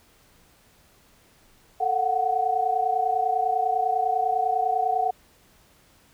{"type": "tone cluster", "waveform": "sine", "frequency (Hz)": [444.5, 721, 751], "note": ["A4", "F#5", "F#5"], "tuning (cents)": [18, -45, 26], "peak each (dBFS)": [-31, -25, -23], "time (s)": [1.8, 5.11], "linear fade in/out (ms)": 10, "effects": ["pink hiss -58 dBFS RMS until 6.13 s"]}